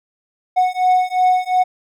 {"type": "beating tone pair", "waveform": "triangle", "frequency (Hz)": [734, 736.8], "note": ["F#5", "F#5"], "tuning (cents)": [-14, -7], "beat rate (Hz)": 2.8, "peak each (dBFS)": -14, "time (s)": [0.56, 1.64], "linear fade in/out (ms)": 20, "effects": []}